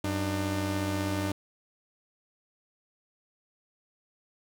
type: tone pair together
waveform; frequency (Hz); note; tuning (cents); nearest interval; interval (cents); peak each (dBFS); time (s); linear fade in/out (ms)
sawtooth; 94.49 / 300; F#2 / D4; +37 / +37; octave + minor sixth; 2000; -27; 0.04-1.32; 5
effects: none